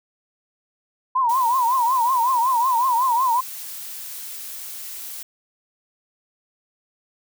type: tone with vibrato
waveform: sine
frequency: 987.8 Hz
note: B5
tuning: in tune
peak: -16 dBFS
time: 1.15-3.41 s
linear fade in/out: 10 ms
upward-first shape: triangle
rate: 5.4 Hz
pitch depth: 160 cents each way
type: noise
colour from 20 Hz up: blue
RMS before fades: -34 dBFS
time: 1.29-5.23 s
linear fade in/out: 5 ms
effects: none